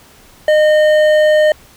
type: tone with hard clipping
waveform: sine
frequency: 612 Hz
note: D#5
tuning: 29 cents flat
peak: -9 dBFS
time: 0.48-1.52 s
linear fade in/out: 2 ms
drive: 9 dB
effects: pink hiss -44 dBFS RMS until 1.76 s